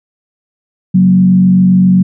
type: tone with frequency modulation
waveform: sine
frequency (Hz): 185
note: F#3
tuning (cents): 0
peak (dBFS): -4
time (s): 0.94-2.03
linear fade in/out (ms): 10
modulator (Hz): 47.5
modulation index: 0.52
effects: none